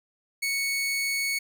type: tone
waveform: sawtooth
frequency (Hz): 2217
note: C#7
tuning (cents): 0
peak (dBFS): -22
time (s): 0.42-1.39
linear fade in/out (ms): 10
effects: none